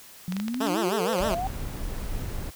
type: exponential sweep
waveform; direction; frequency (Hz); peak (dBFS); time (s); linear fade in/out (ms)
sine; up; 174.61 to 784; -27; 0.28-1.47; 0
type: clicks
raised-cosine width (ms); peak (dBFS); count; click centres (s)
0.2; -17; 8; 0.323 / 0.367 / 0.4 / 0.482 / 0.544 / 0.669 / 1.131 / 1.187
type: tone with vibrato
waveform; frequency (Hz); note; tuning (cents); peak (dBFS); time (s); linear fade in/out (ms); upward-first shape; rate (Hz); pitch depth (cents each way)
10% pulse; 199.8; G3; +33; -17; 0.6-1.35; 10; sine; 6.4; 230
type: noise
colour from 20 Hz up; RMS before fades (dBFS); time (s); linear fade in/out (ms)
brown; -32; 1.19-2.51; 20
effects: white hiss -48 dBFS RMS until 2.55 s